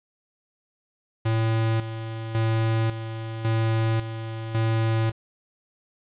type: tone with tremolo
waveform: square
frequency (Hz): 112.3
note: A2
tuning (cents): +36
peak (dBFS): -21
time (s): 1.25-5.12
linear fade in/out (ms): 10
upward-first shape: square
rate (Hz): 0.91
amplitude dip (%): 65
effects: resampled to 8000 Hz + 8-bit